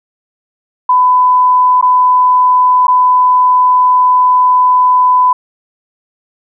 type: tone with dropouts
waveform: sine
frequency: 1002 Hz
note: B5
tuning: 25 cents sharp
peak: -5 dBFS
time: 0.89-5.33 s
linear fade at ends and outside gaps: 5 ms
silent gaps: 1.813-1.825 / 2.87-2.88 s
effects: none